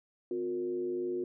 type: tone with frequency modulation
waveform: sine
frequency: 360 Hz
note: F#4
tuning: 47 cents flat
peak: -31 dBFS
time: 0.31-1.24 s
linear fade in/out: 2 ms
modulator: 103 Hz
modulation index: 0.58
effects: none